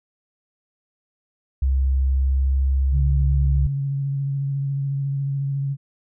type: tone with pitch glide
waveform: sine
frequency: 66.5 to 67.16 Hz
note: C2 to C2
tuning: +29 to +46 cents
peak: -16 dBFS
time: 1.62-3.67 s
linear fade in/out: 5 ms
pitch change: +17 cents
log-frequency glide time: 2.13-2.55 s
type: tone with vibrato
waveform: sine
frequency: 138.59 Hz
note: C#3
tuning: in tune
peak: -21 dBFS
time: 2.91-5.77 s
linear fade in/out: 50 ms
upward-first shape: sine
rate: 14 Hz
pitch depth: 20 cents each way
effects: none